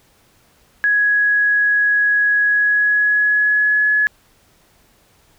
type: tone with pitch glide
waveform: sine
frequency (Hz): 1670 to 1698.2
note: G#6 to G#6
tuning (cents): +9 to +38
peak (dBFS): -12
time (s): 0.84-4.07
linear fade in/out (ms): 0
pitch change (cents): +29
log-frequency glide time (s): 2.45-3.91
effects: pink hiss -55 dBFS RMS until 5.38 s